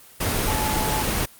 sine tone in noise, 863 Hz, A5, 34 cents flat, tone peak -26 dBFS, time 0.47-1.03 s, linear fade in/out 10 ms, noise pink, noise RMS -23 dBFS, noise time 0.2-1.26 s, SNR -6 dB, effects white hiss -48 dBFS RMS until 1.39 s + Opus 24 kbps

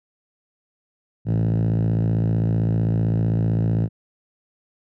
5% pulse tone with band-pass filter, 55.6 Hz, A1, 19 cents sharp, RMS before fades -20 dBFS, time 1.25-3.89 s, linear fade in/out 50 ms, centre 130 Hz, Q 5.4, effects none

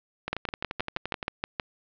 two click trains, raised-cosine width 0.3 ms, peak -11 / -15 dBFS, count 9 / 12, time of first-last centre 0.33-1.598 / 0.28-1.228 s, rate 6.31 / 11.6 Hz, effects low-pass 4000 Hz 12 dB/octave

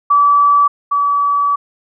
sine tone pair in turn, 1152 / 1145.4 Hz, D6 / D6, -34 / -44 cents, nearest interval unison, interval 10 cents, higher first, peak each -7 / -11 dBFS, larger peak first, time 0.1-0.68 / 0.91-1.56 s, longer second, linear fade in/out 10 ms, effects none

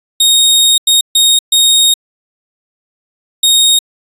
sawtooth tone bursts at uneven times, 3729 Hz, A#7, in tune, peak -3 dBFS, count 5, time 0.2-0.78 / 0.87-1.01 / 1.15-1.39 / 1.52-1.94 / 3.43-3.79 s, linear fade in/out 5 ms, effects resampled to 32000 Hz

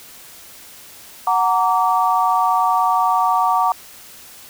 sine chord, Gb augmented, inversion none, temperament just, 740 / 925 / 1156.2 Hz, Gb5 / Bb5 / D6, 0 / -14 / -27 cents, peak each -18 dBFS, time 1.27-3.72 s, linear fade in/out 2 ms, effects white hiss -41 dBFS RMS until 4.49 s

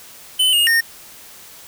square tone with pitch steps, 3029 / 2848 / 1837 Hz, F#7 / F7 / A#6, +40 / +33 / -26 cents, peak -13 dBFS, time 0.39-0.81 s, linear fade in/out 10 ms, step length 140 ms, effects white hiss -41 dBFS RMS until 1.67 s

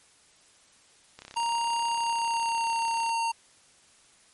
click train, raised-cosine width 0.2 ms, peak -26 dBFS, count 64, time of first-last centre 1.19-3.093 s, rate 33.1 Hz
square tone with pitch glide, 932.3 to 918.9 Hz, A#5 to A#5, 0 to -25 cents, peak -26 dBFS, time 1.36-3.32 s, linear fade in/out 10 ms, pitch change -25 cents, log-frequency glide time 1.87-2.72 s
effects white hiss -59 dBFS RMS until 4.33 s + MP3 48 kbps

